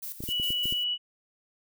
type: noise with tremolo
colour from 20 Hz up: violet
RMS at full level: -37 dBFS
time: 0.02-0.84 s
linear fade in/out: 10 ms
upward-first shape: square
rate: 4.9 Hz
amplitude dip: 65%
type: clicks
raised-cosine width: 3 ms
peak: -25 dBFS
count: 7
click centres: 0.205 / 0.238 / 0.289 / 0.399 / 0.505 / 0.656 / 0.725 s
type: tone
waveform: sine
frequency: 2943 Hz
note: F#7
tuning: 10 cents flat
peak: -26 dBFS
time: 0.27-0.98 s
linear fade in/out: 50 ms
effects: none